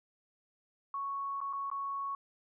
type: tone with dropouts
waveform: sine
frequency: 1108.7 Hz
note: C#6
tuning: in tune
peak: -34 dBFS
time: 0.94-2.15 s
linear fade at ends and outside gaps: 2 ms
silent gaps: 1.405-1.413 / 1.529-1.533 / 1.701-1.714 s
effects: none